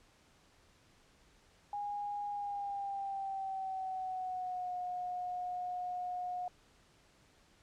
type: tone with pitch glide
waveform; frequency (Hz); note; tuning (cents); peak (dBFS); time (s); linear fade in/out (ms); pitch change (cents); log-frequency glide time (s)
sine; 820 to 722.1; G#5 to F#5; -22 to -42; -36; 1.73-6.48; 2; -220; 2.3-4.75
effects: pink hiss -66 dBFS RMS until 7.62 s + low-pass 8000 Hz 12 dB/octave